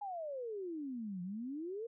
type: exponential two-way sweep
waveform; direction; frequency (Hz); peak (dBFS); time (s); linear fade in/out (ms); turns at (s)
sine; down then up; 841 to 173.6 to 477.6; -39; 0.01-1.87; 10; 1.22
effects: none